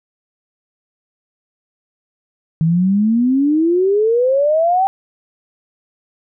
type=exponential sweep; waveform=sine; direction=up; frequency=157.2 to 787 Hz; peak=-11 dBFS; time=2.61-4.87 s; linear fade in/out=0 ms; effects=none